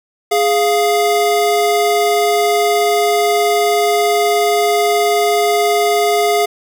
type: tone pair together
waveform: square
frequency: 415.3 / 698.4 Hz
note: G#4 / F5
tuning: 0 / 0 cents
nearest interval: major sixth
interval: 900 cents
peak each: -15 dBFS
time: 0.31-6.46 s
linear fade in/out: 10 ms
effects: none